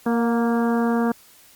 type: harmonic tone with a mistuned harmonic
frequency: 233.1 Hz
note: A#3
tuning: in tune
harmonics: 1 / 2 / 3 / 4 / 5 / 6 / 7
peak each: -19 / -25 / -29 / -31 / -33 / -35 / -36 dBFS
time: 0.06-1.12 s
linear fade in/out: 5 ms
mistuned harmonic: 3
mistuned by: +27 cents
effects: white hiss -51 dBFS RMS until 1.55 s + Opus 48 kbps